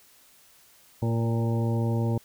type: harmonic tone with a mistuned harmonic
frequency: 115.1 Hz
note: A#2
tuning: 22 cents flat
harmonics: 1 / 2 / 3 / 4 / 5 / 7 / 8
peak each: -24 / -30 / -34 / -36 / -38 / -41 / -42 dBFS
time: 1.02-2.18 s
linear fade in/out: 5 ms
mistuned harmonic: 4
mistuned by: +23 cents
effects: white hiss -57 dBFS RMS until 2.24 s